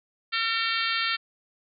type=harmonic tone; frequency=454.2 Hz; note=A#4; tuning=45 cents flat; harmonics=3 / 4 / 5 / 6 / 7 / 8 / 9 / 10; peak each=-30 / -31 / -32 / -33 / -33 / -34 / -35 / -35 dBFS; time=0.32-1.17 s; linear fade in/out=20 ms; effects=none